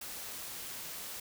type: noise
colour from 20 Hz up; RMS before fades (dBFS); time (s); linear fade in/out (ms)
white; -43; 0.01-1.2; 5
effects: none